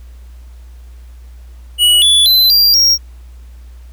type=tone with pitch steps; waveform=square; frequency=2926 / 3440 / 4043 / 4753 / 5588 Hz; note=F#7 / A7 / B7 / D8 / F8; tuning=-20 / -40 / +40 / +20 / 0 cents; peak=-7 dBFS; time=1.78-2.98 s; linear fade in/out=50 ms; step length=240 ms; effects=added 60 Hz sine -32 dBFS peak until 3.92 s + pink hiss -52 dBFS RMS until 3.92 s